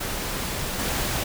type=noise with level steps; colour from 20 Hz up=pink; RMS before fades=-29 / -26 dBFS; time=0-1.24 s; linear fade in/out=10 ms; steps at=0.79 s; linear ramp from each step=5 ms; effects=none